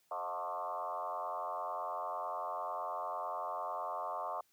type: tone with frequency modulation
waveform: sine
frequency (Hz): 893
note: A5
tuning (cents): +25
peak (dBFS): -36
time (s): 0.11-4.41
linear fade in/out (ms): 5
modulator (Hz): 89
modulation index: 3.5
effects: white hiss -73 dBFS RMS until 4.52 s